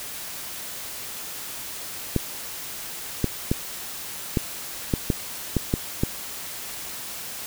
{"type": "clicks", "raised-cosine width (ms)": 3, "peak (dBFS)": -7, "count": 9, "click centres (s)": [2.163, 3.243, 3.515, 4.372, 4.938, 5.102, 5.567, 5.739, 6.035], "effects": ["white hiss -35 dBFS RMS until 7.46 s"]}